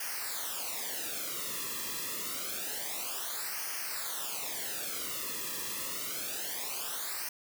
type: noise with flanger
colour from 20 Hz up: white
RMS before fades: -37 dBFS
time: 0-7.29 s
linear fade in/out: 5 ms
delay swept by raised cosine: 0.26 to 1.36 ms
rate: 0.27 Hz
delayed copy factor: -0.85
effects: none